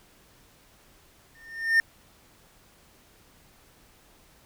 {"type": "tone with exponential growth", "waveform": "triangle", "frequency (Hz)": 1816, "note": "A#6", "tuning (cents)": -46, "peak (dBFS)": -13, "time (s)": [1.35, 1.8], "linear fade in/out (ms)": 1, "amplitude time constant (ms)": 97, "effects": ["pink hiss -58 dBFS RMS until 4.45 s"]}